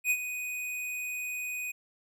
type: tone with ADSR envelope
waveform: square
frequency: 2490 Hz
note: D#7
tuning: 1 cent sharp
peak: -23 dBFS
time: 0.04-1.72 s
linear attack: 66 ms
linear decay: 58 ms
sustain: -11 dB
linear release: 12 ms
effects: none